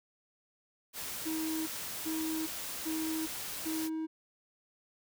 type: noise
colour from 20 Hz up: white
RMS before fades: -40 dBFS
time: 0.93-3.9 s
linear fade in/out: 50 ms
type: tone bursts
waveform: triangle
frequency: 318.3 Hz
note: D#4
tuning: 39 cents sharp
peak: -31 dBFS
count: 4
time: 1.25-4.07 s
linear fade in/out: 20 ms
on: 420 ms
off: 380 ms
effects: none